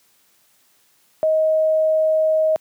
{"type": "tone", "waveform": "sine", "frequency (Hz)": 630, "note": "D#5", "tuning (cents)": 21, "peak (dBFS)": -14, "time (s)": [1.23, 2.56], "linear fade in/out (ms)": 0, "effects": ["white hiss -59 dBFS RMS until 2.6 s", "high-pass 100 Hz 12 dB/octave"]}